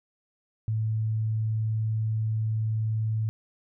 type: tone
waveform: sine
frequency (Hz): 109.9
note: A2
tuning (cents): -2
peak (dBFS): -24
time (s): 0.68-3.29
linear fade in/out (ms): 0
effects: none